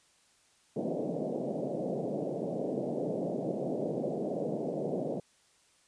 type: band-pass noise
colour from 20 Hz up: white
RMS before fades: -34 dBFS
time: 0.76-5.2 s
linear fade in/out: 5 ms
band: 140 to 640 Hz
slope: 48 dB/octave
effects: white hiss -66 dBFS RMS until 5.87 s + resampled to 22050 Hz